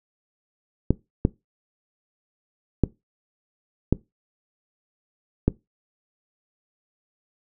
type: clicks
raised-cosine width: 3 ms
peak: -4 dBFS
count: 5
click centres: 0.906 / 1.251 / 2.837 / 3.926 / 5.48 s
effects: noise-tail reverb RT60 0.2 s tail -20 dB re dry